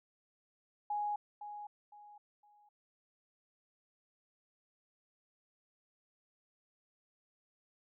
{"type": "tone with echo", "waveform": "sine", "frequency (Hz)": 830.6, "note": "G#5", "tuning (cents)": 0, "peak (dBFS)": -33, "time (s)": [0.9, 1.16], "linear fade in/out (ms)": 5, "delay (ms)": 510, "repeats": 3, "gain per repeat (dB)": -10, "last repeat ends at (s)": 2.69, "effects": []}